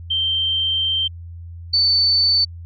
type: tone pair in turn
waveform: sine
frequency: 3136 / 4518 Hz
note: G7 / C#8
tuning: 0 / +32 cents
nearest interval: tritone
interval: 632 cents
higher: second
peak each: -17 / -13 dBFS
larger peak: second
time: 0.1-1.08 / 1.73-2.45 s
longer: first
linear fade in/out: 10 ms
effects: added 85 Hz sine -32 dBFS peak until 2.65 s